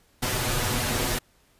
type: noise with comb filter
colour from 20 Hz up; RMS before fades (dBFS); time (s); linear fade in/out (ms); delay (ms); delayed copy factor
pink; -26; 0.22-1.19; 10; 8.1; +0.95
effects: pink hiss -62 dBFS RMS until 1.59 s + resampled to 32000 Hz